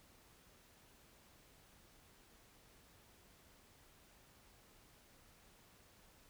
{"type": "silence", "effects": ["pink hiss -66 dBFS RMS until 6.29 s"]}